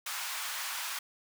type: high-pass noise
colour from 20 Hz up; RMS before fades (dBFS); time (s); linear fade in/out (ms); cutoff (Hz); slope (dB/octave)
pink; -37; 0.06-0.99; 5; 970; 24
effects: none